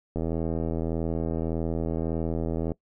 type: click train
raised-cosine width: 2 ms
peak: -16 dBFS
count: 210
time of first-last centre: 0.16-2.718 s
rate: 81.7 Hz
effects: noise-tail reverb RT60 0.1 s tail -21 dB re dry